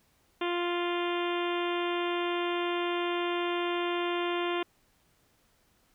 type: harmonic tone with a mistuned harmonic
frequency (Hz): 349.2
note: F4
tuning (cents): 0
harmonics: 1 / 2 / 3 / 4 / 5 / 6 / 7 / 8 / 9 / 10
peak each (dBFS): -30 / -37 / -36 / -41 / -43 / -43 / -42 / -42 / -43 / -45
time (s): 0.41-4.63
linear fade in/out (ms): 5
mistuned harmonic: 10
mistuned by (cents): +15
effects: pink hiss -68 dBFS RMS until 5.94 s